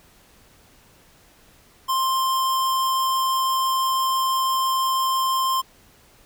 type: tone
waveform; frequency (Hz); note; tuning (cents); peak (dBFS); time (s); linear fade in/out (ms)
square; 1051; C6; +7; -20; 1.88-5.62; 20
effects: pink hiss -54 dBFS RMS until 6.25 s